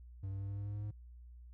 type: tone with pitch steps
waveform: triangle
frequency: 96.8 / 97.87 / 98.95 / 100.04 / 101.14 / 102.26 / 103.39 / 104.53 Hz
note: G2 / G2 / G2 / G2 / G#2 / G#2 / G#2 / G#2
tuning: -21 / -2 / +17 / +36 / -45 / -26 / -7 / +12 cents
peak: -36 dBFS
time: 0.23-0.91 s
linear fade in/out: 5 ms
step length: 85 ms
effects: added 60 Hz sine -51 dBFS peak until 1.53 s